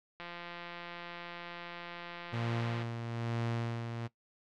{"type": "click train", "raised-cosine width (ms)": 0.3, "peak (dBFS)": -28, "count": 455, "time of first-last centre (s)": [0.2, 2.824], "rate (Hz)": 173}
{"type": "tone with tremolo", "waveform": "sawtooth", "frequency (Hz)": 116.54, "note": "A#2", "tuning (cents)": 0, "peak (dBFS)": -28, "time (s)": [2.32, 4.08], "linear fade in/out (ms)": 20, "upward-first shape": "sine", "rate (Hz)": 1.1, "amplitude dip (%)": 50}
{"effects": ["noise-tail reverb RT60 0.1 s tail -17 dB re dry", "low-pass 4000 Hz 12 dB/octave"]}